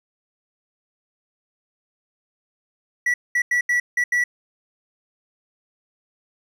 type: tone bursts at uneven times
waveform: triangle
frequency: 1947 Hz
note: B6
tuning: 25 cents flat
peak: -15 dBFS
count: 6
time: 3.06-3.14 / 3.35-3.42 / 3.51-3.61 / 3.69-3.8 / 3.97-4.04 / 4.12-4.24 s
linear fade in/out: 5 ms
effects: none